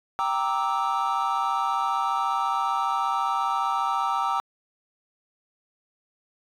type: chord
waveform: triangle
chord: E half-diminished seventh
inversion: first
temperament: equal with one note detuned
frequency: 784 / 932.3 / 1174.7 / 1309.4 Hz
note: G5 / Bb5 / D6 / E6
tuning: 0 / 0 / 0 / -12 cents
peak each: -26 dBFS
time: 0.19-4.4 s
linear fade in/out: 0 ms
effects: tanh soft clip ceiling -13 dBFS